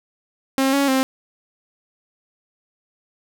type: tone with pitch steps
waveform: sawtooth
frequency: 267.9 / 279 / 264 Hz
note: C4 / C#4 / C4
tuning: +41 / +11 / +16 cents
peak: -12 dBFS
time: 0.58-1.03 s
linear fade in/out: 0 ms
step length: 150 ms
effects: none